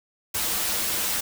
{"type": "noise with comb filter", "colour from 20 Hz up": "white", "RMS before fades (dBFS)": -26, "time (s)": [0.34, 1.21], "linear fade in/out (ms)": 10, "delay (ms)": 7.4, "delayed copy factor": -0.85, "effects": []}